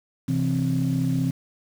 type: tone cluster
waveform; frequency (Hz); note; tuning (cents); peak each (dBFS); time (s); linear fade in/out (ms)
sine; 129.8 / 165.1 / 262.1; C3 / E3 / C4; -13 / +3 / +3; -24; 0.28-1.31; 10
effects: tanh soft clip ceiling -14 dBFS + 7-bit